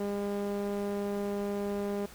sawtooth tone with band-pass filter, 202.4 Hz, G#3, 44 cents flat, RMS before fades -33 dBFS, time 0-2.06 s, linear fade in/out 5 ms, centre 420 Hz, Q 1.2, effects pink hiss -51 dBFS RMS until 2.14 s

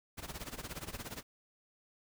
pink noise with tremolo, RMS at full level -41 dBFS, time 0.17-1.23 s, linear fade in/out 20 ms, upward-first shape sine, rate 17 Hz, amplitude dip 85%, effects none

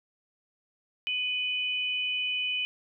sine tone pair together, 2489 / 2991 Hz, D#7 / F#7, 0 / +18 cents, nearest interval minor third, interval 318 cents, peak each -30 / -30 dBFS, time 1.07-2.65 s, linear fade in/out 0 ms, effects none

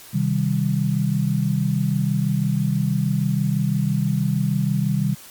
sine chord, C minor, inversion none, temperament just, 130.81 / 156.98 / 196.22 Hz, C3 / Eb3 / G3, 0 / +16 / +2 cents, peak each -22 dBFS, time 0.13-5.15 s, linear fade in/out 20 ms, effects white hiss -43 dBFS RMS until 5.3 s + MP3 96 kbps

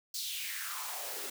white noise with high-pass filter sweep, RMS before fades -39 dBFS, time 0.14-1.3 s, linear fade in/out 5 ms, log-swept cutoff 4800 to 320 Hz, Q 3.4, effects none

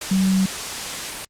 sine tone in noise, 190.2 Hz, F#3, 48 cents sharp, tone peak -15 dBFS, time 0.11-0.46 s, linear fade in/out 5 ms, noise white, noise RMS -28 dBFS, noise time 0.01-1.25 s, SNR +10 dB, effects low-pass 9000 Hz 12 dB/octave + Opus 48 kbps

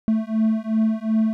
triangle beating tone pair, 219 / 221.7 Hz, A3 / A3, -8 / +13 cents, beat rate 2.7 Hz, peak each -19 dBFS, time 0.08-1.33 s, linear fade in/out 0 ms, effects none

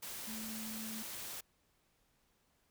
sine tone in noise, 220 Hz, A3, in tune, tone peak -44 dBFS, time 0.27-1.03 s, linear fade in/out 10 ms, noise white, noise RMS -45 dBFS, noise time 0.02-1.41 s, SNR -2 dB, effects pink hiss -75 dBFS RMS until 2.7 s

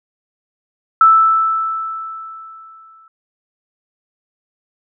sine tone with exponential decay, 1318.5 Hz, E6, in tune, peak -4 dBFS, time 1.01-3.08 s, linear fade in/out 2 ms, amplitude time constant 450 ms, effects none

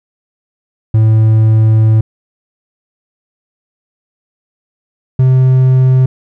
triangle tone pair in turn, 110 / 129.64 Hz, A2 / C3, 0 / -16 cents, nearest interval minor third, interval 284 cents, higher second, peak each -3 dBFS, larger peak neither, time 0.94-2.01 / 5.19-6.06 s, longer first, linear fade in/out 5 ms, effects none

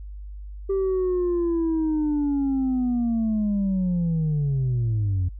sine linear sweep, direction down, 392 to 87.2 Hz, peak -18 dBFS, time 0.69-5.29 s, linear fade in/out 10 ms, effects tanh soft clip ceiling -19 dBFS + added 50 Hz sine -34 dBFS peak until 5.39 s

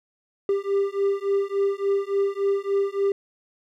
triangle beating tone pair, 395.2 / 398.7 Hz, G4 / G4, +14 / +29 cents, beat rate 3.5 Hz, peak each -22 dBFS, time 0.49-3.12 s, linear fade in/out 2 ms, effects none

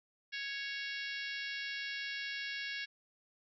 harmonic tone with a mistuned harmonic, 554.4 Hz, C#5, in tune, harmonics 3 / 4 / 5 / 6 / 7 / 8 / 9 / 10, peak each -42 / -44 / -46 / -48 / -49 / -50 / -51 / -52 dBFS, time 0.32-2.86 s, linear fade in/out 20 ms, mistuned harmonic 9, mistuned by +22 cents, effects none

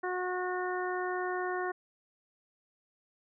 harmonic tone, 364.2 Hz, F#4, 27 cents flat, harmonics 1 / 2 / 3 / 4 / 5, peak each -34 / -37 / -39 / -40 / -41 dBFS, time 0.03-1.72 s, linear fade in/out 10 ms, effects none

